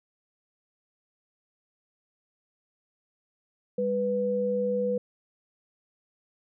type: tone pair together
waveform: sine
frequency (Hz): 200.5 / 493.9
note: G3 / B4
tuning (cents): +39 / 0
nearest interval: octave + major third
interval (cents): 1561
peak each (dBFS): -31 / -25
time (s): 3.78-4.98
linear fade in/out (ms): 5
effects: none